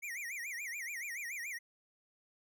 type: tone with vibrato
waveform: square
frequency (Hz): 2118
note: C7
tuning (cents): +21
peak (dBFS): -40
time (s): 0.02-1.59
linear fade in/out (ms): 20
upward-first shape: sine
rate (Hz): 7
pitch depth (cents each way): 240
effects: none